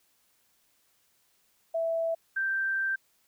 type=tone pair in turn; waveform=sine; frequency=659.3 / 1568.1 Hz; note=E5 / G6; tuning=0 / 0 cents; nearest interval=octave + minor third; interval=1500 cents; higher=second; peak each=-26 dBFS; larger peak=neither; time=1.74-2.15 / 2.36-2.96 s; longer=second; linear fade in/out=10 ms; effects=white hiss -69 dBFS RMS until 3.27 s